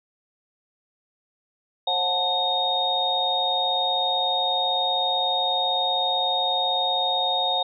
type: tone cluster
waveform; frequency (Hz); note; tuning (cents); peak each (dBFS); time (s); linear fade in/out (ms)
sine; 536 / 727 / 879 / 3712; C5 / F#5 / A5 / A#7; +42 / -31 / -2 / -8; -31 / -26 / -29 / -23; 1.87-7.63; 5
effects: none